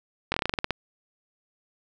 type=slowing click train; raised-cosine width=0.3 ms; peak=-9 dBFS; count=11; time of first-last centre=0.32-0.707 s; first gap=21 ms; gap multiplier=1.13; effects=none